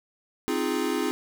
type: chord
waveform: square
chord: F minor seventh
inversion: second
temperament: equal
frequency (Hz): 261.6 / 311.1 / 349.2 / 415.3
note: C4 / Eb4 / F4 / Ab4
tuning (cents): 0 / 0 / 0 / 0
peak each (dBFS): -31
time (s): 0.48-1.11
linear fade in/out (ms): 0
effects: none